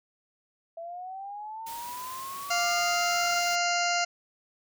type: linear sweep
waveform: sine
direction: up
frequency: 659.3 to 1410 Hz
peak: -36 dBFS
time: 0.77-3.48 s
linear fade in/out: 5 ms
type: noise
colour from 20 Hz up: white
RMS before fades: -43 dBFS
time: 1.66-3.56 s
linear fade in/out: 10 ms
type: harmonic tone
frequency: 698.5 Hz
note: F5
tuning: in tune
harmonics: 1 / 2 / 3 / 4 / 6 / 7 / 8 / 9 / 10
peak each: -28 / -31 / -33 / -34 / -36 / -36 / -37 / -38 / -38 dBFS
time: 2.5-4.05 s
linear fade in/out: 10 ms
effects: none